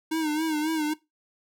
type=tone with vibrato; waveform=square; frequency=311.1 Hz; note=D#4; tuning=in tune; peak=-25 dBFS; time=0.11-0.94 s; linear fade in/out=10 ms; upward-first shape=sine; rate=3.7 Hz; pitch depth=69 cents each way; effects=noise-tail reverb RT60 0.2 s tail -19 dB re dry